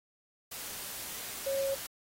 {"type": "tone in noise", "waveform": "sine", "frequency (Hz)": 546, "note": "C#5", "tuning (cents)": -26, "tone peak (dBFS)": -29, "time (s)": [1.46, 1.75], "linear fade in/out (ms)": 10, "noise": "white", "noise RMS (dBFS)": -41, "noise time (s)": [0.51, 1.87], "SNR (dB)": 9, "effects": ["AAC 48 kbps"]}